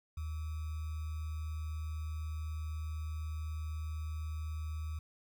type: tone with sample-and-hold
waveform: sine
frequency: 78 Hz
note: D#2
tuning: 5 cents sharp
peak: -36 dBFS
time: 0.17-4.99 s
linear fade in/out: 5 ms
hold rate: 1225 Hz
effects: none